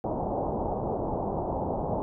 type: low-pass noise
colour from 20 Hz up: white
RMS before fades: -30 dBFS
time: 0.04-2.02 s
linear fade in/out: 0 ms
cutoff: 880 Hz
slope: 48 dB/octave
effects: none